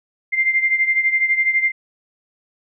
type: beating tone pair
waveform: sine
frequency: 2093 / 2105 Hz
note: C7 / C7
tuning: 0 / +10 cents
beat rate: 12 Hz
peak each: -16 / -21 dBFS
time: 0.32-1.72 s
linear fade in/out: 20 ms
effects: none